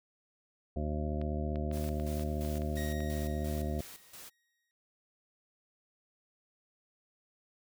harmonic tone, 75.2 Hz, D2, 42 cents sharp, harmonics 1 / 2 / 3 / 4 / 5 / 7 / 8 / 9, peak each -34 / -40 / -39 / -44 / -43 / -45 / -47 / -43 dBFS, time 0.76-3.81 s, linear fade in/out 5 ms
clicks, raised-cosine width 0.3 ms, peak -33 dBFS, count 12, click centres 1.215 / 1.558 / 1.714 / 1.774 / 1.842 / 1.89 / 1.999 / 2.196 / 2.45 / 2.556 / 2.619 / 3.005 s
white noise with tremolo, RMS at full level -49 dBFS, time 1.72-4.3 s, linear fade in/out 20 ms, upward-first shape square, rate 2.9 Hz, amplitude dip 70%
sawtooth tone with exponential decay, 1882 Hz, A#6, 16 cents sharp, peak -38 dBFS, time 2.77-4.71 s, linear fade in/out 0 ms, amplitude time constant 420 ms
effects none

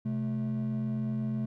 triangle tone pair together, 128.95 / 217 Hz, C3 / A3, -25 / -24 cents, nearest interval major sixth, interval 901 cents, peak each -30 / -28 dBFS, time 0.05-1.46 s, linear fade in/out 10 ms, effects tanh soft clip ceiling -23 dBFS

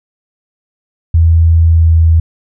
sine tone with pitch glide, 82.41 to 81.65 Hz, E2 to E2, 0 to -16 cents, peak -4 dBFS, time 1.14-2.2 s, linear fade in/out 5 ms, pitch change -16 cents, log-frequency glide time 1.68-1.94 s, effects none

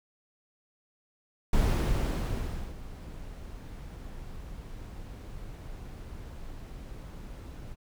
brown noise with ADSR envelope, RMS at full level -23 dBFS, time 1.53-7.76 s, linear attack 4 ms, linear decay 1200 ms, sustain -19 dB, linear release 37 ms, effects none

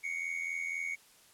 triangle tone pair together, 2156 / 2240 Hz, C#7 / C#7, -49 / +18 cents, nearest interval minor second, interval 67 cents, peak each -37 / -34 dBFS, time 0.03-0.96 s, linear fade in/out 20 ms, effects white hiss -61 dBFS RMS until 1.33 s + low-pass 12000 Hz 12 dB/octave

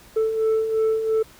sine beating tone pair, 439.1 / 442 Hz, A4 / A4, -4 / +8 cents, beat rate 2.9 Hz, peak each -24 / -17 dBFS, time 0.16-1.23 s, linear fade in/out 10 ms, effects tanh soft clip ceiling -16 dBFS + pink hiss -49 dBFS RMS until 1.39 s

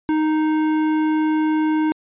triangle tone with tanh clipping, 310.5 Hz, D#4, 3 cents flat, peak -18 dBFS, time 0.09-1.92 s, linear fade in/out 0 ms, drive 18 dB, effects resampled to 8000 Hz

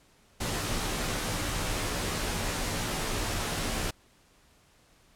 pink noise with comb filter, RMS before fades -31 dBFS, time 0.4-3.91 s, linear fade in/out 10 ms, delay 15 ms, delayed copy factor -0.6, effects pink hiss -62 dBFS RMS until 5.15 s + low-pass 11000 Hz 12 dB/octave

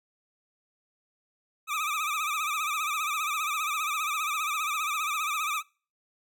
25% pulse tone with vibrato, 1224 Hz, D#6, 29 cents flat, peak -24 dBFS, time 1.67-5.63 s, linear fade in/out 50 ms, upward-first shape sine, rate 15 Hz, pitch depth 100 cents each way, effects noise-tail reverb RT60 0.4 s tail -25 dB re dry

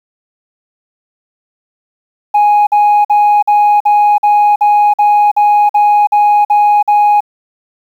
sine tone bursts, 830 Hz, G#5, 1 cent flat, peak -3 dBFS, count 13, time 2.34-7.206 s, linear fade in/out 10 ms, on 330 ms, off 48 ms, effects tanh soft clip ceiling -4 dBFS + 7-bit

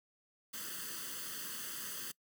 white noise with comb filter, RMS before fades -43 dBFS, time 0.53-2.12 s, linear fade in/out 10 ms, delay 0.64 ms, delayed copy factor +0.8, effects noise-tail reverb RT60 0.1 s tail -23 dB re dry + high-pass 150 Hz 12 dB/octave

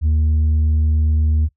sine tone, 77.3 Hz, D#2, 11 cents flat, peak -10 dBFS, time 0.01-1.49 s, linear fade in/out 50 ms, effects noise-tail reverb RT60 0.1 s tail -20 dB re dry + tanh soft clip ceiling -12 dBFS

